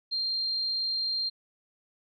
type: tone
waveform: sine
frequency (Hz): 4186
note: C8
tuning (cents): 0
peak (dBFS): -27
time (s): 0.11-1.3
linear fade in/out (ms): 20
effects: none